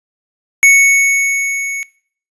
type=tone with level ramp; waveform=square; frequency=2216 Hz; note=C#7; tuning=1 cent flat; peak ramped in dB=-4 to -20 dBFS; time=0.63-1.83 s; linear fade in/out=0 ms; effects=noise-tail reverb RT60 0.5 s tail -21 dB re dry + resampled to 24000 Hz